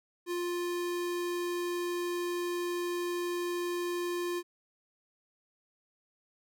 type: tone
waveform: square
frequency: 350.7 Hz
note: F4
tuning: 7 cents sharp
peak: -32 dBFS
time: 0.26-4.43 s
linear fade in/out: 50 ms
effects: none